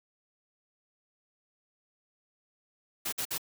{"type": "noise bursts", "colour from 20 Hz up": "white", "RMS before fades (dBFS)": -33, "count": 3, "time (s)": [3.05, 3.381], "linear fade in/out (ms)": 10, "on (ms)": 75, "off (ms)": 53, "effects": []}